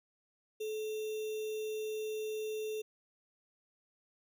sine tone with sample-and-hold, 432.3 Hz, A4, 31 cents flat, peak -35 dBFS, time 0.6-2.82 s, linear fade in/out 10 ms, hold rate 3150 Hz, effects none

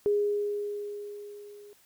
sine tone with level ramp, 411.8 Hz, G#4, 15 cents flat, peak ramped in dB -21 to -47 dBFS, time 0.06-1.73 s, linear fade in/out 0 ms, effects white hiss -62 dBFS RMS until 1.85 s

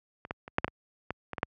clicks, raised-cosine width 0.5 ms, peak -26 / -17 / -27 / -8 / -10 / -20 / -17 / -20 / -19 / -10 dBFS, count 10, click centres 0.251 / 0.309 / 0.479 / 0.584 / 0.645 / 0.68 / 1.106 / 1.333 / 1.382 / 1.431 s, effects high-pass 60 Hz 12 dB/octave

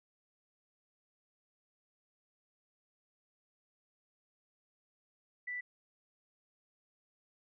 sine tone, 1975.5 Hz, B6, in tune, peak -37 dBFS, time 5.47-5.61 s, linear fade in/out 10 ms, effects none

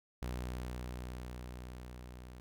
sawtooth tone with level ramp, 61.74 Hz, B1, in tune, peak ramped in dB -33 to -45 dBFS, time 0.22-2.4 s, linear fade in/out 0 ms, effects none

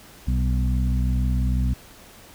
harmonic tone with a mistuned harmonic, 62.3 Hz, B1, 16 cents sharp, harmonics 1 / 2 / 3 / 4, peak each -20 / -26 / -30 / -32 dBFS, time 0.27-1.74 s, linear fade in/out 10 ms, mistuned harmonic 3, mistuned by +36 cents, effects pink hiss -47 dBFS RMS until 2.34 s

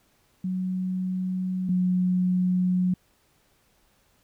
sine tone pair in turn, 185 / 182.14 Hz, F#3 / F#3, 0 / -27 cents, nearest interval unison, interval 27 cents, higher first, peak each -25 / -20 dBFS, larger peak second, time 0.44-1.69 / 1.69-2.94 s, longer neither, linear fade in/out 5 ms, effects pink hiss -65 dBFS RMS until 4.23 s

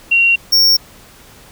sine / square tone pair in turn, 2750 / 5500 Hz, F7 / F8, -27 / -27 cents, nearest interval octave, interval 1200 cents, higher second, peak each -8 dBFS, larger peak neither, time 0.11-0.36 / 0.52-0.77 s, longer neither, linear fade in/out 10 ms, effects pink hiss -42 dBFS RMS until 1.51 s

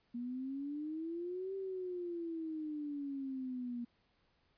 sine exponential two-way sweep, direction up then down, 236.6 to 390 to 236.6 Hz, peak -38 dBFS, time 0.14-3.85 s, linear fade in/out 10 ms, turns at 1.55 s, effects pink hiss -75 dBFS RMS until 4.57 s + resampled to 11025 Hz

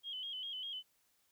sine tone with vibrato, 3136 Hz, G7, in tune, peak -40 dBFS, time 0.03-0.83 s, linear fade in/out 50 ms, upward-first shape square, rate 5 Hz, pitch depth 63 cents each way, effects white hiss -75 dBFS RMS until 1.31 s

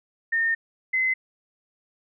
sine tone pair in turn, 1825 / 2048 Hz, A#6 / C7, -37 / -38 cents, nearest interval major second, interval 199 cents, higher second, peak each -20 dBFS, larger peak neither, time 0.32-0.55 / 0.93-1.14 s, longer first, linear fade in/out 10 ms, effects none

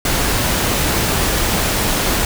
pink noise, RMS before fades -17 dBFS, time 0.05-2.25 s, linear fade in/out 2 ms, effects none

